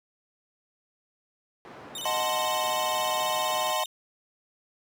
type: band-pass noise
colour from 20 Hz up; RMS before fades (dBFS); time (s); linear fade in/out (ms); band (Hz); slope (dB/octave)
white; -46; 1.65-3.72; 0; 120 to 1100; 12
type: tone with vibrato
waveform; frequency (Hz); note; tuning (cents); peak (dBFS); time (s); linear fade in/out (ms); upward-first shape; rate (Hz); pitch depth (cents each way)
sawtooth; 3315; G#7; -4; -31; 1.95-3.86; 2; square; 16; 180
type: chord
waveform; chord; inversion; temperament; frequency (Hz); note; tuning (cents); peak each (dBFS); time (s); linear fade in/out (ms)
square; D# diminished seventh; none; equal; 622.3 / 740 / 880 / 1046.5; D#5 / F#5 / A5 / C6; 0 / 0 / 0 / 0; -32 / -33 / -33 / -31; 2.05-3.84; 5
effects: none